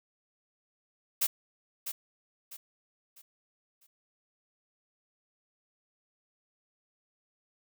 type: noise with echo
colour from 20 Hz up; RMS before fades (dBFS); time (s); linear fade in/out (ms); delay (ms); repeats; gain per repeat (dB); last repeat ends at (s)
blue; -27; 1.21-1.27; 10; 650; 4; -9; 3.87
effects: none